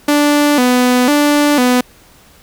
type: tone with vibrato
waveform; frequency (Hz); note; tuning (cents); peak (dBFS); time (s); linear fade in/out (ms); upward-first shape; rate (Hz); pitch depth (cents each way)
sawtooth; 270; C#4; -45; -5; 0.08-1.81; 5; square; 1; 140
effects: pink hiss -45 dBFS RMS until 2.42 s